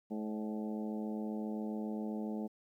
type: harmonic tone with a mistuned harmonic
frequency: 107.4 Hz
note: A2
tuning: 41 cents flat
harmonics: 2 / 3 / 4 / 5 / 6 / 7 / 8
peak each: -37 / -44 / -46 / -49 / -52 / -52 / -55 dBFS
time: 0.1-2.48 s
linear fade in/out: 20 ms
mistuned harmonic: 6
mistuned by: -36 cents
effects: 12-bit